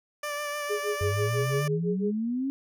15% pulse tone with vibrato, 587 Hz, D5, 1 cent flat, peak -24 dBFS, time 0.23-1.68 s, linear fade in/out 5 ms, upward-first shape sine, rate 6.6 Hz, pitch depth 21 cents each way
sine tone with tremolo, 415.3 Hz, G#4, in tune, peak -25 dBFS, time 0.69-2.12 s, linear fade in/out 20 ms, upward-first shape sine, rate 6 Hz, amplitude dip 100%
sine exponential sweep, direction up, 92.5 to 277.2 Hz, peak -26 dBFS, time 1.01-2.5 s, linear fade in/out 0 ms
effects none

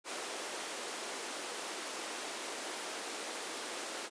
pink high-pass noise, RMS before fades -41 dBFS, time 0.04-4.1 s, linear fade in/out 50 ms, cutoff 320 Hz, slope 24 dB/octave, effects resampled to 22050 Hz

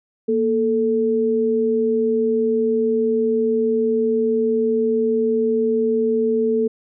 sine tone pair together, 233.8 / 440 Hz, A#3 / A4, +5 / 0 cents, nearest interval major seventh, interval 1095 cents, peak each -21 / -17 dBFS, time 0.28-6.68 s, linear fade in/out 10 ms, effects none

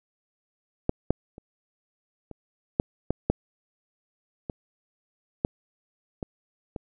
clicks, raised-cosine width 2 ms, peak -8 / -7 / -29 / -26 / -7 / -10 / -7 / -18 / -9 / -18 / -20 dBFS, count 11, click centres 0.894 / 1.106 / 1.381 / 2.313 / 2.799 / 3.106 / 3.3 / 4.498 / 5.449 / 6.228 / 6.762 s, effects none

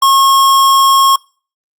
square tone, 1086 Hz, C#6, 36 cents flat, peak -7 dBFS, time 0.02-1.16 s, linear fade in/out 5 ms, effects noise-tail reverb RT60 0.4 s tail -25 dB re dry + Opus 48 kbps

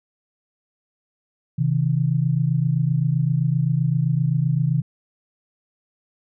sine tone pair together, 131.4 / 159.12 Hz, C3 / D#3, +8 / +39 cents, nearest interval minor third, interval 331 cents, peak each -20 dBFS, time 1.58-4.82 s, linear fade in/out 10 ms, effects none

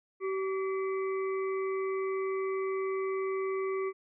harmonic tone with a mistuned harmonic, 383.3 Hz, G4, 39 cents flat, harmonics 1 / 3 / 5 / 6, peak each -30 / -39 / -45 / -48 dBFS, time 0.2-3.93 s, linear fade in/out 50 ms, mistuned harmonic 5, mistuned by +98 cents, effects none

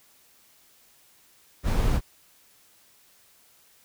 brown noise, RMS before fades -22 dBFS, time 1.63-2.01 s, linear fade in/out 50 ms, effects white hiss -59 dBFS RMS until 3.84 s

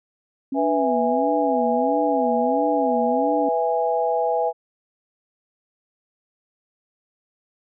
sine tone with vibrato, 265.3 Hz, C4, 24 cents sharp, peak -23 dBFS, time 0.52-3.49 s, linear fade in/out 5 ms, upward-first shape sine, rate 1.5 Hz, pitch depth 200 cents each way
sine chord, E major, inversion second, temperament just, 494.4 / 659.3 / 824.1 Hz, B4 / E5 / G#5, +2 / 0 / -14 cents, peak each -23 dBFS, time 0.54-4.53 s, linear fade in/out 50 ms
effects none

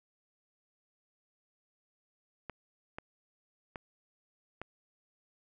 clicks, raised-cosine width 0.5 ms, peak -25 dBFS, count 4, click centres 2.497 / 2.985 / 3.758 / 4.616 s, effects none

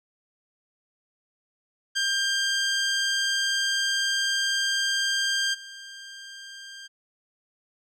15% pulse tone with level steps, 1591 Hz, G6, 25 cents sharp, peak -16 / -33 dBFS, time 1.95-6.88 s, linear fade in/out 20 ms, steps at 5.53 s, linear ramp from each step 20 ms, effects low-pass 8000 Hz 12 dB/octave

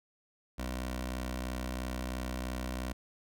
15% pulse tone with notch filter, 63 Hz, B1, 35 cents sharp, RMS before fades -37 dBFS, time 0.58-2.93 s, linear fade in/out 10 ms, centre 140 Hz, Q 1.2, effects none

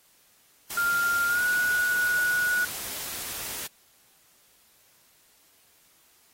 white noise, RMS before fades -35 dBFS, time 0.7-3.67 s, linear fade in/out 5 ms
sine tone with pitch glide, 1396.9 to 1462.1 Hz, F6 to F#6, 0 to -21 cents, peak -22 dBFS, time 0.77-2.65 s, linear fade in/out 5 ms, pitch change +79 cents, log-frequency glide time 1.27-1.42 s
effects white hiss -61 dBFS RMS until 6.33 s + AAC 48 kbps

